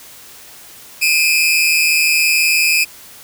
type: tone pair together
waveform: sawtooth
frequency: 2407 / 2566 Hz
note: D7 / E7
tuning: +42 / -47 cents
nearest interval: minor second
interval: 111 cents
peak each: -11 dBFS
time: 1.01-2.85 s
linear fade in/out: 20 ms
effects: white hiss -39 dBFS RMS until 3.23 s